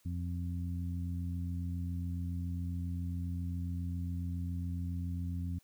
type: harmonic tone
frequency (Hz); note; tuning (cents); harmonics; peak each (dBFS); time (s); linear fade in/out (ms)
87.31; F2; 0; 1 / 2 / 3; -35 / -41 / -45; 0.05-5.59; 10
effects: white hiss -69 dBFS RMS until 5.63 s